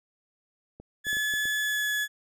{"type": "clicks", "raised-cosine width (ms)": 2, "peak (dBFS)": -31, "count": 6, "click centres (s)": [0.8, 1.068, 1.13, 1.169, 1.338, 1.455]}
{"type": "tone with pitch glide", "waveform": "35% pulse", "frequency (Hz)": [1715, 1703.2], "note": ["A6", "G#6"], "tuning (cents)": [-45, 43], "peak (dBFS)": -24, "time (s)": [1.04, 2.08], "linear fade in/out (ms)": 50, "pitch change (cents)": -12, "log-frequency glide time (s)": [1.59, 1.88]}
{"effects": []}